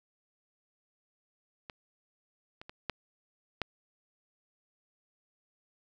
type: clicks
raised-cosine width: 0.3 ms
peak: -26 / -29 / -28 / -16 / -15 dBFS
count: 5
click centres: 1.698 / 2.615 / 2.695 / 2.897 / 3.617 s
effects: none